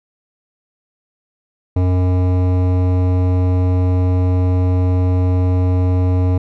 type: tone with hard clipping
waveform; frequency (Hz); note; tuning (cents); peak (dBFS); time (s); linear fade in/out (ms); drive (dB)
sine; 91.1; F#2; -26; -14; 1.76-6.38; 5; 15
effects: none